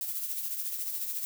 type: noise with tremolo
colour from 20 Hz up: violet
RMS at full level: -32 dBFS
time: 0.01-1.25 s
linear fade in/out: 0 ms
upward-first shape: triangle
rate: 14 Hz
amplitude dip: 55%
effects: none